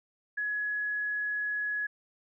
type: tone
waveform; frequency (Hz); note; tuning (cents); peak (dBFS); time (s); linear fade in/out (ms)
sine; 1685; G#6; +25; -29; 0.37-1.87; 10
effects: none